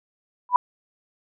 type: tone with exponential growth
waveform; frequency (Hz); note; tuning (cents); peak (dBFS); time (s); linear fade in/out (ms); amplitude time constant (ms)
sine; 987.8; B5; 0; -7; 0.49-0.56; 1; 15
effects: none

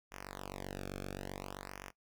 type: tone with flanger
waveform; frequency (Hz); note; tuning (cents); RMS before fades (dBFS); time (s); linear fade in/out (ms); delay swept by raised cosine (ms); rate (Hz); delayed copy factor
sawtooth; 47.68; G1; -47; -45; 0.11-1.91; 20; 0.24 to 1.04; 0.58; -0.9
effects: noise-tail reverb RT60 0.1 s tail -18 dB re dry

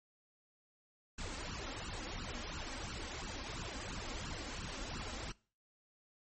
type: noise with flanger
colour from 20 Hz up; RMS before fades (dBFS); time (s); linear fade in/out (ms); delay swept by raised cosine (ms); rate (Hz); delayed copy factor
pink; -43; 1.18-5.32; 5; 0.68 to 3.78; 2.9; +0.85
effects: noise-tail reverb RT60 0.4 s tail -23 dB re dry + MP3 32 kbps

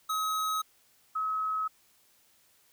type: tone pair in turn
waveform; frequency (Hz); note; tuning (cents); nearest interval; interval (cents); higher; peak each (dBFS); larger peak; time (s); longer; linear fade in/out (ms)
square / sine; 1274 / 1281.2; D#6 / E6; +41 / -50; unison; 9; second; -29 / -28; second; 0.09-0.62 / 1.15-1.68; neither; 10
effects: white hiss -65 dBFS RMS until 2.72 s

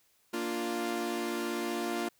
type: chord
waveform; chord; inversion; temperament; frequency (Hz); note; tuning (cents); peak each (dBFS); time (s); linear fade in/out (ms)
sawtooth; Bb major; none; equal; 233.1 / 293.7 / 349.2; Bb3 / D4 / F4; 0 / 0 / 0; -33 / -35 / -30; 0.33-2.09; 10
effects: white hiss -69 dBFS RMS until 2.19 s

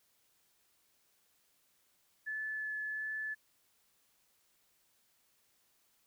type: tone with vibrato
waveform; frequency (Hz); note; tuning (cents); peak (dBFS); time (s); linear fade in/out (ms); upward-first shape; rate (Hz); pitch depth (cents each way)
sine; 1729; A6; -31; -36; 2.26-3.35; 20; sine; 1.4; 9
effects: white hiss -73 dBFS RMS until 6.06 s

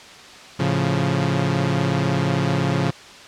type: chord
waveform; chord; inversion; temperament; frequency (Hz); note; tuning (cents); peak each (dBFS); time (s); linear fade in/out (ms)
sawtooth; A augmented; none; equal; 110 / 138.59 / 174.61; A2 / C#3 / E#3; 0 / 0 / 0; -22 / -17 / -19; 0.59-2.91; 10
effects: white hiss -41 dBFS RMS until 3.27 s + low-pass 5000 Hz 12 dB/octave

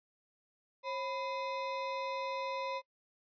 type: ring-modulated tone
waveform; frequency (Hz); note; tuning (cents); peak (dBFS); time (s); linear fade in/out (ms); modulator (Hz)
square; 767; G5; -38; -33; 0.83-2.82; 50; 228
effects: noise-tail reverb RT60 0.1 s tail -26 dB re dry + resampled to 11025 Hz

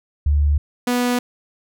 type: tone pair in turn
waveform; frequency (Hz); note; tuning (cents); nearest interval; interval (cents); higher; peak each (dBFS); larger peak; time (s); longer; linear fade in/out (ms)
sine / sawtooth; 73 / 245.5; D2 / B3; -10 / -10; octave + major sixth; 2100; second; -13; neither; 0.26-0.58 / 0.87-1.19; neither; 5
effects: none

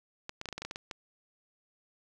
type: clicks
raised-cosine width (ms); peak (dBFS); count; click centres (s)
0.2; -21; 11; 0.294 / 0.414 / 0.457 / 0.488 / 0.527 / 0.58 / 0.62 / 0.65 / 0.711 / 0.759 / 0.912
effects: none

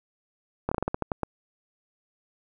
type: slowing click train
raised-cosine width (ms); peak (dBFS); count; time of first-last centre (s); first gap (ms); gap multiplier
1; -12; 10; 0.69-1.233; 25; 1.21
effects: none

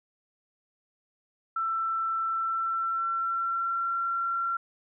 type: tone with pitch glide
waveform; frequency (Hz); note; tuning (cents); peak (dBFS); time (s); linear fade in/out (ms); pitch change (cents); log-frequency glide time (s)
sine; 1335 to 1365.4; E6 to F6; +22 to -40; -26; 1.56-4.57; 5; +38; 2.24-3.94
effects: none

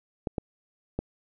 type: clicks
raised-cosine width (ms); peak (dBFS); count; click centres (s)
2; -15; 3; 0.272 / 0.382 / 0.99
effects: none

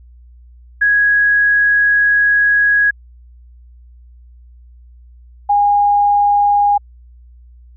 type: tone pair in turn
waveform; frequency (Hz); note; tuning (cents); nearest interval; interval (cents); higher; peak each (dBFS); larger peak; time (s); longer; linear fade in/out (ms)
sine; 1661.2 / 817.3; G#6 / G#5; 0 / -28; octave; 1228; first; -9; neither; 0.81-2.91 / 5.49-6.78; first; 10
effects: added 60 Hz sine -39 dBFS peak until 7.76 s

